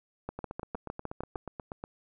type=two click trains; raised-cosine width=1 ms; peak=-24 / -21 dBFS; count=13 / 8; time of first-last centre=0.39-1.839 / 0.29-1.359 s; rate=8.28 / 6.55 Hz; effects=none